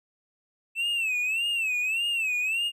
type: tone with vibrato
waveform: triangle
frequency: 2637 Hz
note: E7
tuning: in tune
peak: -23 dBFS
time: 0.75-2.72 s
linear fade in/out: 50 ms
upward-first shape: sine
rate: 1.7 Hz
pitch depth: 130 cents each way
effects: none